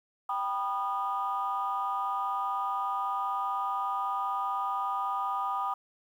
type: chord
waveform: sine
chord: G augmented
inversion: none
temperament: just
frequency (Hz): 784 / 980 / 1225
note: G5 / B5 / D#6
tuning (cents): 0 / -14 / -27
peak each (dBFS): -33 / -33 / -31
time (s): 0.29-5.74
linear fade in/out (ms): 5
effects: tanh soft clip ceiling -21 dBFS + 10-bit